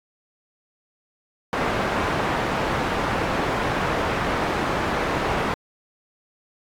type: low-pass noise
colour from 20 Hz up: white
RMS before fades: -24 dBFS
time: 1.53-5.54 s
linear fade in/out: 0 ms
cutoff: 1200 Hz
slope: 12 dB/octave
effects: AAC 64 kbps